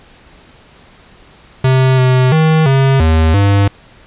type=tone with pitch steps; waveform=square; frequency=130.7 / 128.5 / 158.2 / 135.1 / 79.9 / 100.1 Hz; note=C3 / C3 / D#3 / C#3 / D#2 / G2; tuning=-1 / -31 / +29 / -44 / +47 / +37 cents; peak=-8 dBFS; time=1.64-3.68 s; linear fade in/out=5 ms; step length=340 ms; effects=pink hiss -43 dBFS RMS until 4.06 s + resampled to 8000 Hz